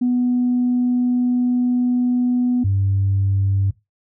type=tone pair in turn; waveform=sine; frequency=246.9 / 97.98 Hz; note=B3 / G2; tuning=0 / 0 cents; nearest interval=octave + major third; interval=1600 cents; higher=first; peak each=-14 dBFS; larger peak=neither; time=0.01-2.64 / 2.64-3.71 s; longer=first; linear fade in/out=10 ms; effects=noise-tail reverb RT60 0.2 s tail -18 dB re dry + tanh soft clip ceiling -11 dBFS